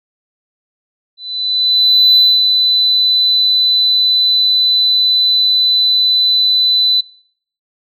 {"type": "tone with ADSR envelope", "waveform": "sine", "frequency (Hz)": 4001, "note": "B7", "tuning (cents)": 22, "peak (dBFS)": -3, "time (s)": [1.17, 7.01], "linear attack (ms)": 990, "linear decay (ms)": 240, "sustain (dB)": -5, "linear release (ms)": 8, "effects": ["noise-tail reverb RT60 0.6 s tail -22 dB re dry", "tanh soft clip ceiling -2 dBFS"]}